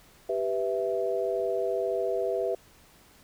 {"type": "chord", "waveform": "sine", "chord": "E minor", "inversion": "first", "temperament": "equal", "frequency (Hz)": [392, 493.9, 659.3], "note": ["G4", "B4", "E5"], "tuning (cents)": [0, 0, 0], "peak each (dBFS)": -30, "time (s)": [0.29, 2.55], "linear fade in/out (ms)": 5, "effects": ["pink hiss -57 dBFS RMS until 3.23 s"]}